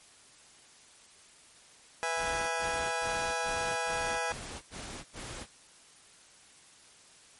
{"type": "chord", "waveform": "20% pulse", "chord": "E major", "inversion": "second", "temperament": "just", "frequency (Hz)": [494.4, 659.3, 824.1], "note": ["B4", "E5", "G#5"], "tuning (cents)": [2, 0, -14], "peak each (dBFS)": [-31, -31, -28], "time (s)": [2.03, 4.32], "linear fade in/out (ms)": 0}
{"type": "noise bursts", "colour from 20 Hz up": "pink", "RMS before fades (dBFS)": -42, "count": 8, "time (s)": [2.16, 5.468], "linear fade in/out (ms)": 50, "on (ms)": 340, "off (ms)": 84}
{"effects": ["white hiss -57 dBFS RMS until 7.39 s", "MP3 48 kbps"]}